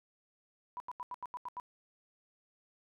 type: tone bursts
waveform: sine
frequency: 987.8 Hz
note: B5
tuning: in tune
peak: -38 dBFS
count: 8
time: 0.77-1.599 s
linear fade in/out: 0 ms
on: 31 ms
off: 83 ms
effects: none